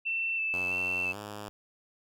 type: tone with vibrato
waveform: sine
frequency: 2660 Hz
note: E7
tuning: 15 cents sharp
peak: -28 dBFS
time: 0.05-1.13 s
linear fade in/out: 20 ms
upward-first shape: square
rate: 1.5 Hz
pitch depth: 16 cents each way
type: tone with pitch glide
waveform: 5% pulse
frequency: 91 to 103.93 Hz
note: F#2 to G#2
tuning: -28 to +2 cents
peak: -28 dBFS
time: 0.54-1.49 s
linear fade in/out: 0 ms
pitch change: +230 cents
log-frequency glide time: 1.11-1.17 s
effects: none